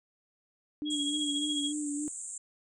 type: tone with vibrato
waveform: sine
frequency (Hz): 294.2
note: D4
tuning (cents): +3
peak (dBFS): -32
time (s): 0.82-2.08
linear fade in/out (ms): 0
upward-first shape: sine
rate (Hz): 3.4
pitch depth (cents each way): 37
type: tone with tremolo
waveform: sine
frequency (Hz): 3306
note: G#7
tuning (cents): -9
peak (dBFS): -29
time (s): 0.85-1.73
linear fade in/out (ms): 50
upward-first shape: sine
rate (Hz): 14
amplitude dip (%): 55
type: band-pass noise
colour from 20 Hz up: pink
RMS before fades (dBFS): -41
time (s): 0.9-2.38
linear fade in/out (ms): 5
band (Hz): 7100 to 8800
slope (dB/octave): 96
effects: none